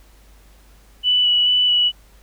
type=tone with vibrato; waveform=sine; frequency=2960 Hz; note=F#7; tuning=in tune; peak=-13 dBFS; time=1.03-1.92 s; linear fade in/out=50 ms; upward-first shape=square; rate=2.3 Hz; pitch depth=10 cents each way; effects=added 50 Hz sine -47 dBFS peak until 2.22 s + pink hiss -54 dBFS RMS until 2.22 s